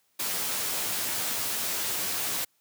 white noise with comb filter, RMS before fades -30 dBFS, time 0.19-2.45 s, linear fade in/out 10 ms, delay 14 ms, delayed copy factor -0.5, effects white hiss -70 dBFS RMS until 2.6 s + high-pass 100 Hz 12 dB/octave

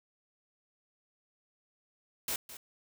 white noise with echo, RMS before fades -34 dBFS, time 2.28-2.36 s, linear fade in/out 2 ms, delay 210 ms, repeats 1, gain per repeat -13 dB, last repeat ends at 2.57 s, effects none

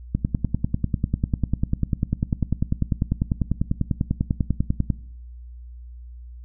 click train, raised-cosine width 5 ms, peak -8 dBFS, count 49, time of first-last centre 0.15-4.902 s, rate 10.1 Hz, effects noise-tail reverb RT60 0.7 s tail -20 dB re dry + added 60 Hz sine -37 dBFS peak until 6.44 s

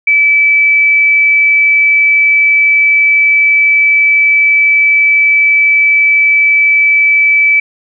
sine tone, 2306 Hz, D7, 32 cents flat, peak -5 dBFS, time 0.07-7.6 s, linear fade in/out 5 ms, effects none

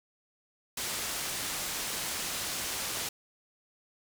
white low-pass noise, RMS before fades -35 dBFS, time 0.77-3.09 s, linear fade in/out 5 ms, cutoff 10000 Hz, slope 12 dB/octave, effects none

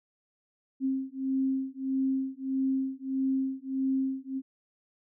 sine beating tone pair, 265.3 / 266.9 Hz, C4 / C4, +24 / +35 cents, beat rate 1.6 Hz, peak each -30 dBFS, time 0.8-4.42 s, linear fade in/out 50 ms, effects none

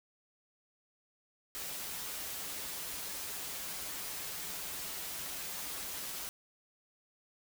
white noise with comb filter, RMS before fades -41 dBFS, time 1.55-6.29 s, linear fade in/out 0 ms, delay 8.6 ms, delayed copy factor -0.6, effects none

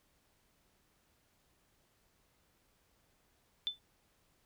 sine tone with exponential decay, 3520 Hz, A7, in tune, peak -28 dBFS, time 3.67-3.79 s, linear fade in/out 0 ms, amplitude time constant 24 ms, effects pink hiss -73 dBFS RMS until 4.45 s

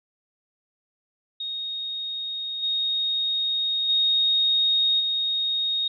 sine tone with level steps, 3729 Hz, A#7, in tune, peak -28 / -22 / -18 / -22 dBFS, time 1.4-5.88 s, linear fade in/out 5 ms, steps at 2.62 / 3.88 / 4.99 s, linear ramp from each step 20 ms, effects none

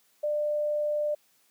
sine tone, 596 Hz, D5, 25 cents sharp, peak -25 dBFS, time 0.23-1.15 s, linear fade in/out 10 ms, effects white hiss -66 dBFS RMS until 1.5 s + high-pass 150 Hz 12 dB/octave

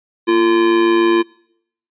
square tone with amplitude modulation, 343 Hz, F4, 31 cents flat, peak -9 dBFS, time 0.27-1.23 s, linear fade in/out 20 ms, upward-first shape sine, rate 107 Hz, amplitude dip 55%, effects noise-tail reverb RT60 0.7 s tail -24 dB re dry + resampled to 8000 Hz

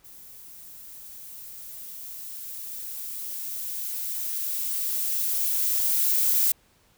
violet noise with level ramp, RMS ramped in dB -47 to -21 dBFS, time 0.04-6.52 s, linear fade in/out 5 ms, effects pink hiss -62 dBFS RMS until 6.97 s

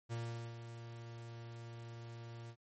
45% pulse tone with ADSR envelope, 116.54 Hz, A#2, in tune, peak -38 dBFS, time 0.09-2.56 s, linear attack 33 ms, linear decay 430 ms, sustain -9 dB, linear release 67 ms, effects MP3 32 kbps

